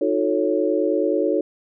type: chord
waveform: sine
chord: D# half-diminished seventh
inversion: none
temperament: equal with one note detuned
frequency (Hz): 311.1 / 360.5 / 440 / 554.4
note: D#4 / F#4 / A4 / C#5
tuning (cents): 0 / -45 / 0 / 0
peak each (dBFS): -23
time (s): 0.01-1.41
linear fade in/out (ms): 5
effects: none